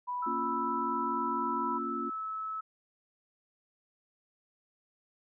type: tone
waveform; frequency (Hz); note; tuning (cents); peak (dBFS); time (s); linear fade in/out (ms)
sine; 986; B5; -3; -32; 0.07-1.79; 20
type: tone with pitch glide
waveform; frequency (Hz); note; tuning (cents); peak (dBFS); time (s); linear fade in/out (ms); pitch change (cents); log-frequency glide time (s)
sine; 1318.5 to 1300.3; E6 to E6; 0 to -24; -34; 0.22-2.61; 10; -24; 1.66-2.25
type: chord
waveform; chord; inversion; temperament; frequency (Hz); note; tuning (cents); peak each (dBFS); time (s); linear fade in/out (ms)
sine; Bb minor; none; equal; 233.1 / 277.2 / 349.2; Bb3 / Db4 / F4; 0 / 0 / 0; -39; 0.26-2.1; 10
effects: none